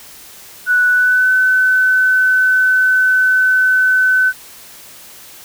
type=tone with pitch glide; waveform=sine; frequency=1480 to 1513.7 Hz; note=F#6 to F#6; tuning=0 to +39 cents; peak=-9 dBFS; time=0.66-4.33 s; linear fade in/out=50 ms; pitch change=+39 cents; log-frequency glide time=0.89-1.31 s; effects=white hiss -38 dBFS RMS until 5.44 s